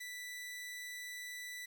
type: tone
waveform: sawtooth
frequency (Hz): 1975.5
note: B6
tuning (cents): 0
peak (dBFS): -40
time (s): 0-1.66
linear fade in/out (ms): 10
effects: 11-bit